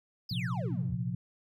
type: exponential sweep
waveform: triangle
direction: down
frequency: 5274 to 61.74 Hz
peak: -36 dBFS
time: 0.29-0.95 s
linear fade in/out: 5 ms
type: chord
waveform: sine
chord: Bb suspended second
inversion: none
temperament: equal with one note detuned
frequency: 116.54 / 130.81 / 176.44 Hz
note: Bb2 / C3 / F3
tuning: 0 / 0 / +18 cents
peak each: -35 dBFS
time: 0.31-1.15 s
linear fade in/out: 5 ms
effects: none